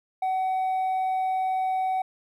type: tone with hard clipping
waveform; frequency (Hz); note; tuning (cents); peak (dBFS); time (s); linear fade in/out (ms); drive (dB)
triangle; 753; F#5; +30; -22; 0.22-2.02; 5; 1
effects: none